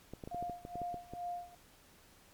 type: clicks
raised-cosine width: 2 ms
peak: -30 dBFS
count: 11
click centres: 0.136 / 0.238 / 0.275 / 0.346 / 0.426 / 0.497 / 0.651 / 0.756 / 0.817 / 0.943 / 1.136 s
type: tone with tremolo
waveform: sine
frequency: 704 Hz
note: F5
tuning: 14 cents sharp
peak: -36 dBFS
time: 0.31-1.55 s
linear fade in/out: 5 ms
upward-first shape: sine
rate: 2.3 Hz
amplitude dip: 90%
effects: pink hiss -62 dBFS RMS until 2.33 s + MP3 96 kbps